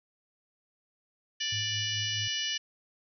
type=harmonic tone; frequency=587.3 Hz; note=D5; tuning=in tune; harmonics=3 / 4 / 5 / 6 / 7 / 8 / 9 / 10; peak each=-39 / -42 / -32 / -43 / -43 / -42 / -40 / -39 dBFS; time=1.4-2.58 s; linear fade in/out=10 ms
type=tone with tremolo; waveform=sine; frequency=105.7 Hz; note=G#2; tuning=31 cents sharp; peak=-35 dBFS; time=1.52-2.28 s; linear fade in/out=5 ms; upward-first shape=sine; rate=4.7 Hz; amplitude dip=50%
effects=none